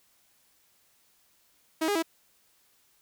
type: tone with pitch steps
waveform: sawtooth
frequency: 319.2 / 408.9 / 327.3 Hz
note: D#4 / G#4 / E4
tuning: +44 / -27 / -12 cents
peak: -21 dBFS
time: 1.81-2.026 s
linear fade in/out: 10 ms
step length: 72 ms
effects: white hiss -66 dBFS RMS until 3.01 s